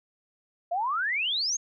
sine exponential sweep, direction up, 659.3 to 6700 Hz, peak -25 dBFS, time 0.71-1.57 s, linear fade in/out 10 ms, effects none

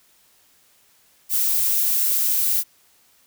violet noise, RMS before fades -20 dBFS, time 1.29-2.64 s, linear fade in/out 50 ms, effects white hiss -58 dBFS RMS until 3.26 s

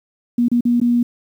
sine tone with dropouts, 240 Hz, B3, 49 cents flat, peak -12 dBFS, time 0.38-1.03 s, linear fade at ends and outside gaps 5 ms, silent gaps 0.484-0.515 / 0.608-0.652 / 0.801-0.814 s, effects 8-bit

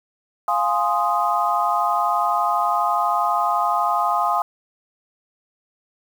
sine chord, F minor seventh, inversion none, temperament equal, 698.5 / 830.6 / 1046.5 / 1244.5 Hz, F5 / Ab5 / C6 / Eb6, 0 / 0 / 0 / 0 cents, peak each -23 / -23 / -23 / -22 dBFS, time 0.48-4.42 s, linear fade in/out 2 ms, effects 7-bit

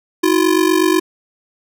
square ring-modulated tone, 343.2 Hz, F4, 30 cents flat, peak -9 dBFS, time 0.23-1 s, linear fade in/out 10 ms, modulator 24.1 Hz, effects none

